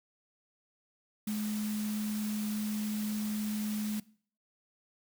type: tone in noise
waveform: sine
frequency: 212.1 Hz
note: G#3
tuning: 37 cents sharp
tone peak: -31 dBFS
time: 1.27-4 s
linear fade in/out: 5 ms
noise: white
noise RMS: -44 dBFS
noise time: 1.27-4 s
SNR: +10 dB
effects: noise-tail reverb RT60 0.5 s tail -21 dB re dry